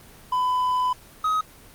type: tone pair in turn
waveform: triangle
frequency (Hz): 1003 / 1263.7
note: B5 / D#6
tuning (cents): +26 / +26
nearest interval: major third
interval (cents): 400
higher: second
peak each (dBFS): -18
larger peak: neither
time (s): 0.32-0.93 / 1.24-1.41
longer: first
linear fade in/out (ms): 5
effects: pink hiss -48 dBFS RMS until 1.74 s + Opus 24 kbps